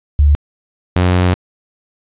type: tone pair in turn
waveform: sine / sawtooth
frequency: 72.7 / 90.2 Hz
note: D2 / F#2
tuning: -17 / -44 cents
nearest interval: major third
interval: 373 cents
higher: second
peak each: -6 dBFS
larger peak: neither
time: 0.19-0.35 / 0.96-1.34 s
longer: second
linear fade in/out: 0 ms
effects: resampled to 8000 Hz + 8-bit